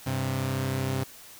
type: tone pair together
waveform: sawtooth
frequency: 99.1 / 132.28 Hz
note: G2 / C3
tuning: +19 / +19 cents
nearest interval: perfect fourth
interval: 500 cents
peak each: -28 / -24 dBFS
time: 0.06-1.04 s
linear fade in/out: 10 ms
effects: white hiss -48 dBFS RMS until 1.39 s